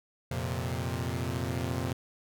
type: chord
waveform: sawtooth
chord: F suspended fourth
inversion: none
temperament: equal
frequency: 87.31 / 116.54 / 130.81 Hz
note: F2 / Bb2 / C3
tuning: 0 / 0 / 0 cents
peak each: -31 dBFS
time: 0.31-1.93 s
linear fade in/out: 5 ms
effects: none